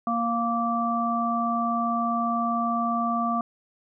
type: harmonic tone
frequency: 233.1 Hz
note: A#3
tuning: in tune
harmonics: 1 / 3 / 5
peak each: -27 / -28 / -26 dBFS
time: 0.07-3.41 s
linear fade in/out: 2 ms
effects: none